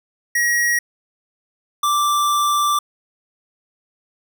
square tone pair in turn, 1900 / 1174.2 Hz, A#6 / D6, +33 / -1 cents, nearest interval minor sixth, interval 834 cents, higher first, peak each -16 dBFS, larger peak neither, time 0.35-0.79 / 1.83-2.79 s, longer second, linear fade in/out 5 ms, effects none

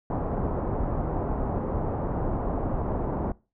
pink low-pass noise, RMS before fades -28 dBFS, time 0.1-3.32 s, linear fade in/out 2 ms, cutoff 960 Hz, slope 24 dB/octave, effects noise-tail reverb RT60 0.3 s tail -22 dB re dry

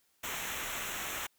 pink noise with comb filter, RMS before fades -38 dBFS, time 0.23-1.27 s, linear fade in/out 10 ms, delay 0.21 ms, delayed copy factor -0.8, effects white hiss -72 dBFS RMS until 1.38 s

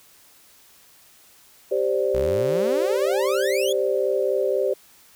sine chord, G suspended fourth, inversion none, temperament equal, 392 / 523.3 / 587.3 Hz, G4 / C5 / D5, 0 / 0 / 0 cents, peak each -23 / -23 / -25 dBFS, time 1.71-4.74 s, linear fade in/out 10 ms
sawtooth exponential sweep, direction up, 58.5 to 3518 Hz, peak -24 dBFS, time 2.14-3.73 s, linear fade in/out 10 ms
effects white hiss -53 dBFS RMS until 5.15 s

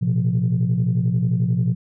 sine chord, Bb suspended second, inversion none, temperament equal with one note detuned, 116.54 / 127.83 / 174.61 Hz, Bb2 / C3 / F3, 0 / -40 / 0 cents, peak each -20 dBFS, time 0.01-1.75 s, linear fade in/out 20 ms, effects tanh soft clip ceiling -11 dBFS

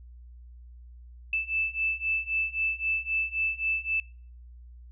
sine beating tone pair, 2634 / 2637.8 Hz, E7 / E7, -2 / +1 cents, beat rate 3.8 Hz, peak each -30 / -29 dBFS, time 1.33-4 s, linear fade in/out 2 ms, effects noise-tail reverb RT60 0.5 s tail -26 dB re dry + added 60 Hz sine -45 dBFS peak until 4.91 s

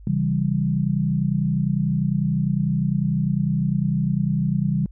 sine chord, C# diminished, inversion none, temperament equal with one note detuned, 136.05 / 164.81 / 196 Hz, C#3 / E3 / G3, -32 / 0 / 0 cents, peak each -23 dBFS, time 0.07-4.86 s, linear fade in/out 2 ms, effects added 50 Hz sine -40 dBFS peak until 4.91 s

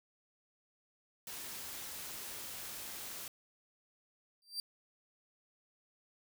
white noise, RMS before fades -45 dBFS, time 1.27-3.28 s, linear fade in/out 2 ms
40% pulse tone with exponential growth, 4699 Hz, D8, in tune, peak -32 dBFS, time 4.42-4.6 s, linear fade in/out 1 ms, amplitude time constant 37 ms
effects none

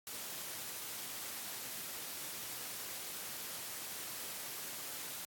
white noise, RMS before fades -44 dBFS, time 0.07-5.25 s, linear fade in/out 0 ms, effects high-pass 100 Hz 12 dB/octave + AAC 64 kbps

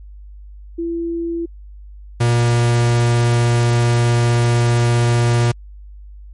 sine / 45% pulse tone pair in turn, 336.5 / 118.97 Hz, E4 / A#2, +36 / +36 cents, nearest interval octave + tritone, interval 1800 cents, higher first, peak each -19 / -12 dBFS, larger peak second, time 0.78-1.46 / 2.2-5.52 s, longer second, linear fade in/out 10 ms, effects added 50 Hz sine -34 dBFS peak until 6.33 s + MP3 48 kbps

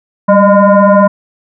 sine tone with frequency modulation, 210 Hz, G#3, 19 cents sharp, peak -3 dBFS, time 0.28-1.08 s, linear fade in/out 10 ms, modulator 405 Hz, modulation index 2.2, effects none

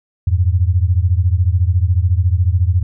sine beating tone pair, 84.7 / 98.7 Hz, E2 / G2, +48 / +12 cents, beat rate 14 Hz, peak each -13 / -15 dBFS, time 0.27-2.83 s, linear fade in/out 5 ms, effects none

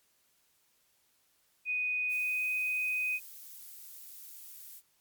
sine tone with pitch glide, 2489 to 2503 Hz, D#7 to D#7, 0 to +10 cents, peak -29 dBFS, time 1.65-3.2 s, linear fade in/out 50 ms, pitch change +10 cents, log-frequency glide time 2.09-2.45 s
violet noise, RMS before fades -48 dBFS, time 2.08-4.82 s, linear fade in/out 50 ms
effects white hiss -71 dBFS RMS until 5 s + MP3 96 kbps

